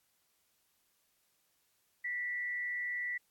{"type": "tone with frequency modulation", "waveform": "sine", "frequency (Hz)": 1961, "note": "B6", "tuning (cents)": -13, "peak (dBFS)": -34, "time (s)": [2.04, 3.18], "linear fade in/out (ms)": 10, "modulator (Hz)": 146, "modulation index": 0.35, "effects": ["white hiss -75 dBFS RMS until 3.3 s", "AAC 64 kbps"]}